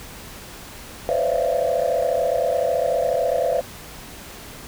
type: tone cluster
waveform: sine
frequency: 501 / 531 / 579 / 654 / 688 Hz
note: B4 / C5 / D5 / E5 / F5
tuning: +25 / +25 / -25 / -14 / -26 cents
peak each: -24 dBFS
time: 1.09-3.61 s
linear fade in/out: 0 ms
effects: tanh soft clip ceiling -10 dBFS + pink hiss -39 dBFS RMS until 4.67 s